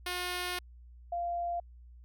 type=tone pair in turn; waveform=5% pulse / sine; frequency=358.6 / 693.2 Hz; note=F4 / F5; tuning=+46 / -13 cents; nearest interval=major seventh; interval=1141 cents; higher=second; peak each=-22 / -31 dBFS; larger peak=first; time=0.06-0.59 / 1.12-1.6 s; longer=first; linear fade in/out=5 ms; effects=added 60 Hz sine -50 dBFS peak until 2.04 s